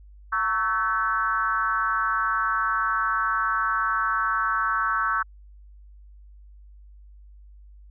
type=tone with frequency modulation; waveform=sine; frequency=1318.5 Hz; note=E6; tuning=in tune; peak=-21 dBFS; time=0.32-5.23 s; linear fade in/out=10 ms; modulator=202 Hz; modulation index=1.3; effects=added 50 Hz sine -45 dBFS peak until 7.9 s